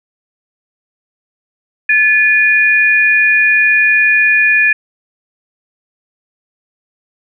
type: tone pair together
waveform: sine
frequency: 1729.6 / 2446 Hz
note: A6 / D#7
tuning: -30 / -30 cents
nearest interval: tritone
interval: 600 cents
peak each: -10 dBFS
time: 1.89-4.73 s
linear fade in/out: 5 ms
effects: none